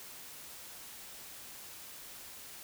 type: silence
effects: white hiss -49 dBFS RMS until 2.63 s

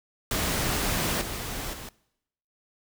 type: noise with level steps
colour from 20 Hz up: pink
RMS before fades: -27 / -34 / -40 dBFS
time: 0.31-1.89 s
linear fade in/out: 2 ms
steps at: 1.21 / 1.73 s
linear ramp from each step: 5 ms
effects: noise-tail reverb RT60 0.8 s tail -22 dB re dry

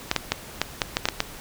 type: clicks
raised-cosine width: 0.2 ms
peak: -3 dBFS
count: 9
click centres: 0.114 / 0.163 / 0.32 / 0.616 / 0.818 / 0.969 / 1.055 / 1.087 / 1.204 s
effects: pink hiss -41 dBFS RMS until 1.4 s

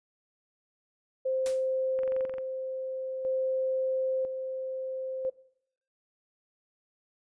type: tone with tremolo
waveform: sine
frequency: 523 Hz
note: C5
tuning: 1 cent flat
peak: -26 dBFS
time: 1.25-5.3 s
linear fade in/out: 10 ms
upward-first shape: square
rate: 0.5 Hz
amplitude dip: 50%
type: noise with exponential decay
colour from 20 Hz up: white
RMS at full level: -36 dBFS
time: 1.46-1.66 s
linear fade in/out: 0 ms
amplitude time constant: 43 ms
type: click train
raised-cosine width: 0.5 ms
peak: -30 dBFS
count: 10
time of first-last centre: 1.99-2.383 s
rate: 22.9 Hz
effects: noise-tail reverb RT60 0.7 s tail -21 dB re dry + resampled to 22050 Hz

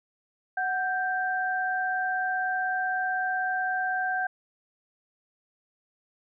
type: tone pair together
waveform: sine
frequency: 741.4 / 1571 Hz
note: F#5 / G6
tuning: +3 / +3 cents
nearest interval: octave + minor second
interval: 1300 cents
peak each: -28 dBFS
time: 0.57-4.27 s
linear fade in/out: 5 ms
effects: none

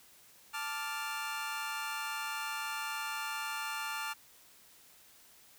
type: chord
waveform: 25% pulse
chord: D minor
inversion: second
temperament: equal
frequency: 880 / 1174.7 / 1396.9 Hz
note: A5 / D6 / F6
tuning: 0 / 0 / 0 cents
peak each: -37 / -38 / -36 dBFS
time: 0.53-4.14 s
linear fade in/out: 20 ms
effects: white hiss -60 dBFS RMS until 5.58 s

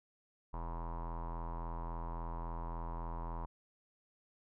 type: tone with low-pass filter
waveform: square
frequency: 41.81 Hz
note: E1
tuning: 25 cents sharp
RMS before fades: -41 dBFS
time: 0.53-3.46 s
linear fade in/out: 10 ms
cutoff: 980 Hz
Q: 8.3
effects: none

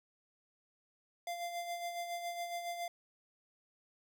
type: tone with tremolo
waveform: square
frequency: 693 Hz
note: F5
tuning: 14 cents flat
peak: -37 dBFS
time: 1.27-2.88 s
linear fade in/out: 2 ms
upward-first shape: sine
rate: 7.2 Hz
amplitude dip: 50%
effects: none

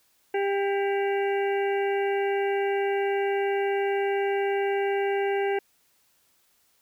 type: harmonic tone with a mistuned harmonic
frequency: 397.3 Hz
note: G4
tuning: 23 cents sharp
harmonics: 1 / 2 / 4 / 5 / 6 / 7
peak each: -24 / -30 / -36 / -38 / -40 / -41 dBFS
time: 0.34-5.59 s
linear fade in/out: 5 ms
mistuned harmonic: 6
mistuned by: -60 cents
effects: white hiss -66 dBFS RMS until 6.81 s

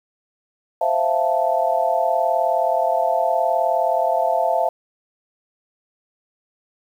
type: chord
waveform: sine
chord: F major seventh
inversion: second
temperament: equal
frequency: 523.3 / 659.3 / 698.5 / 880 Hz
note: C5 / E5 / F5 / A5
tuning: 0 / 0 / 0 / 0 cents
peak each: -25 / -20 / -21 / -23 dBFS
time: 0.81-4.69 s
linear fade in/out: 5 ms
effects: 8-bit

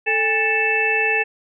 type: harmonic tone with a mistuned harmonic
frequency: 440 Hz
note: A4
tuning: in tune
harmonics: 1 / 2 / 4 / 5 / 6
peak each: -24 / -26 / -22 / -28 / -19 dBFS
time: 0.06-1.24 s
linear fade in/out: 20 ms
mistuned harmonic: 2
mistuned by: -130 cents
effects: none

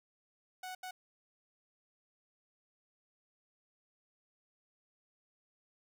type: tone bursts at uneven times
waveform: sawtooth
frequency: 740 Hz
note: F#5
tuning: in tune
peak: -38 dBFS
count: 2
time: 0.63-0.75 / 0.83-0.91 s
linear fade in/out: 5 ms
effects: none

